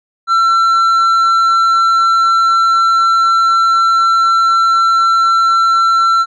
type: tone with tanh clipping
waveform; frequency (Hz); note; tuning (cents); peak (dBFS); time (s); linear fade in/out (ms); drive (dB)
sine; 1348; E6; +38; -9; 0.27-6.26; 50; 6
effects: none